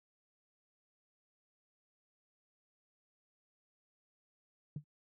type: tone with exponential decay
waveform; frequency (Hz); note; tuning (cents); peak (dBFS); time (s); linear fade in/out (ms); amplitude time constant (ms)
sine; 148.4; D3; +18; -32; 4.76-4.84; 2; 17
effects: tanh soft clip ceiling -33 dBFS + high-pass 80 Hz 12 dB/octave